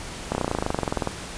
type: slowing click train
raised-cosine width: 1 ms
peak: -9 dBFS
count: 20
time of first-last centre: 0.32-1.074 s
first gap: 30 ms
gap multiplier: 1.03
effects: pink hiss -36 dBFS RMS until 1.37 s + resampled to 22050 Hz